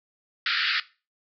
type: band-pass noise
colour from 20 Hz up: pink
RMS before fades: -25 dBFS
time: 0.46-0.8 s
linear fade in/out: 2 ms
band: 1300 to 4900 Hz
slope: 96 dB/octave
effects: noise-tail reverb RT60 0.3 s tail -17 dB re dry + MP3 96 kbps